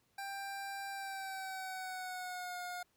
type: tone with pitch glide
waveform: 25% pulse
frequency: 790 to 716.1 Hz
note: G5 to F5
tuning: +13 to +43 cents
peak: -37 dBFS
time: 0.18-2.83 s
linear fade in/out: 5 ms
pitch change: -170 cents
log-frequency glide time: 0.9-2.58 s
effects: pink hiss -75 dBFS RMS until 2.96 s + high-pass 60 Hz 12 dB/octave